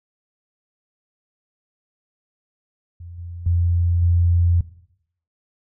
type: tone with level steps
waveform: sine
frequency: 86.4 Hz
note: F2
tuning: 18 cents flat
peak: -34 / -30 / -15 / -13 dBFS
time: 3-4.61 s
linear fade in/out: 5 ms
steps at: 3.18 / 3.46 / 4.02 s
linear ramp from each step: 5 ms
effects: noise-tail reverb RT60 0.7 s tail -17 dB re dry